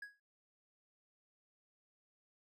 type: tone with exponential decay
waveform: triangle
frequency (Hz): 1661.2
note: G#6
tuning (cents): 0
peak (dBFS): -40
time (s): 0.02-0.2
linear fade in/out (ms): 5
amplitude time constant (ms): 37
effects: none